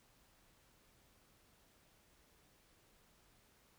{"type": "silence", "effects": ["pink hiss -70 dBFS RMS until 3.78 s"]}